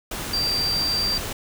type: tone in noise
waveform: sine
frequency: 4703 Hz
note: D8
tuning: 2 cents sharp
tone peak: -21 dBFS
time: 0.33-1.18 s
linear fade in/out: 5 ms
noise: pink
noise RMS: -30 dBFS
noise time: 0.11-1.33 s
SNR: +6 dB
effects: none